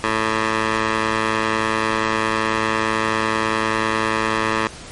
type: tone with band-pass filter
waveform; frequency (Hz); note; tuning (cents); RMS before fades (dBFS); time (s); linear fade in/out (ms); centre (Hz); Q
15% pulse; 110; A2; 0; -20; 0.04-4.67; 0; 1500; 0.95
effects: pink hiss -37 dBFS RMS until 4.91 s + MP3 48 kbps